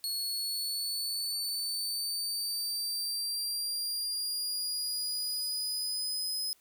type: linear sweep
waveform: sawtooth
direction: up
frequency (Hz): 4352 to 5070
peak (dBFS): -29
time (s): 0.04-6.53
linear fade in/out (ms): 0
effects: white hiss -66 dBFS RMS until 6.6 s